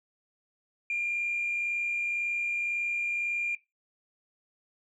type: tone with frequency modulation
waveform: sine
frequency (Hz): 2400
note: D7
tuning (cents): +37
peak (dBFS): -27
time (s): 0.9-3.55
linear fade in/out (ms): 2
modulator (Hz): 61.9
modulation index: 0.46
effects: noise-tail reverb RT60 0.2 s tail -18 dB re dry + tanh soft clip ceiling -23 dBFS